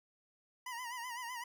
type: tone with vibrato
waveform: 25% pulse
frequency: 970 Hz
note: B5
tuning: 31 cents flat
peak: -37 dBFS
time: 0.66-1.44 s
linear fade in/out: 5 ms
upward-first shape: sine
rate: 7.9 Hz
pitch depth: 87 cents each way
effects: none